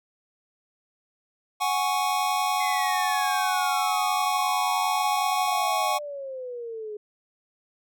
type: chord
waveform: square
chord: F# suspended second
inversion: none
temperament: equal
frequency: 740 / 830.6 / 1108.7 Hz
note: F#5 / G#5 / C#6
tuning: 0 / 0 / 0 cents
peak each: -28 dBFS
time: 1.6-5.99 s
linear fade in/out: 20 ms
type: exponential sweep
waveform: sine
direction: down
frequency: 2093 to 415.3 Hz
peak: -32 dBFS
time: 2.6-6.97 s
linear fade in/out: 5 ms
effects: none